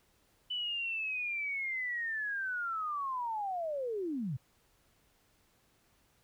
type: linear sweep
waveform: sine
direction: down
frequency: 2998 to 113.9 Hz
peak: -33 dBFS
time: 0.5-4.37 s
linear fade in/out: 10 ms
effects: pink hiss -70 dBFS RMS until 6.23 s